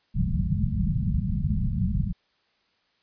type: low-pass noise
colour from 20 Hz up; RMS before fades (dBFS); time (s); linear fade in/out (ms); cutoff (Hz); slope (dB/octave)
white; -25; 0.14-2.13; 20; 210; 96
effects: white hiss -68 dBFS RMS until 3.02 s + resampled to 11025 Hz